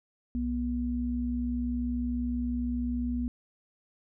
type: tone pair together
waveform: sine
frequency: 63.3 / 242.5 Hz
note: B1 / B3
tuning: +43 / -31 cents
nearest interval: octave + major seventh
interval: 2326 cents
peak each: -33 / -29 dBFS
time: 0.35-3.28 s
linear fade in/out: 0 ms
effects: none